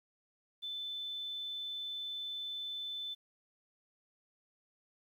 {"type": "tone", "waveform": "sine", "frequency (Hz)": 3520, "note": "A7", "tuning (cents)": 0, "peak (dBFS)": -38, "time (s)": [0.62, 3.15], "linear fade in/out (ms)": 20, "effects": ["11-bit"]}